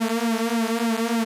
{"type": "tone with flanger", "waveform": "sawtooth", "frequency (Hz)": 229, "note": "A#3", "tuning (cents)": -31, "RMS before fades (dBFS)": -23, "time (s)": [0, 1.25], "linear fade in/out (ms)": 20, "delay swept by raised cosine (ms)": [1.7, 5.7], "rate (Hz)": 3.4, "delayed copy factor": -0.9, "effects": ["resampled to 32000 Hz"]}